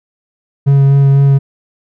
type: tone with vibrato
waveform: triangle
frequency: 138.59 Hz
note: C#3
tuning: in tune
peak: -3 dBFS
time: 0.66-1.39 s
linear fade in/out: 20 ms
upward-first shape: sine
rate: 4 Hz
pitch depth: 12 cents each way
effects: none